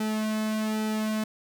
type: tone with flanger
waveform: sawtooth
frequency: 216.5 Hz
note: A3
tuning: 28 cents flat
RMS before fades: -28 dBFS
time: 0-1.24 s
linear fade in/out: 5 ms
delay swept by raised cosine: 1.8 to 2.5 ms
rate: 1.2 Hz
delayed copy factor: -0.8
effects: none